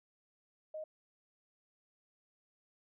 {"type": "tone", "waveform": "sine", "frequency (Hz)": 622.3, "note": "D#5", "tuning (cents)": 0, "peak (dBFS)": -40, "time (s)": [0.74, 0.84], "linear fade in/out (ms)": 5, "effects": []}